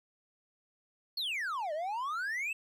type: exponential two-way sweep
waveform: triangle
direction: down then up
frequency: 4499 to 587.3 to 2702 Hz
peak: -31 dBFS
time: 1.17-2.53 s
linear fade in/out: 5 ms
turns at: 1.73 s
effects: none